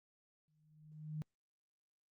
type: tone with exponential growth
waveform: sine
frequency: 153.6 Hz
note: D#3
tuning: 22 cents flat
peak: -37 dBFS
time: 0.48-1.22 s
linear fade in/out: 0 ms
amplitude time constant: 160 ms
effects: Opus 48 kbps